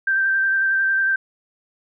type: tone with vibrato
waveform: sine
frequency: 1568 Hz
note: G6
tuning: in tune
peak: -16 dBFS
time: 0.07-1.16 s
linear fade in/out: 5 ms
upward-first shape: square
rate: 11 Hz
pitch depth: 14 cents each way
effects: none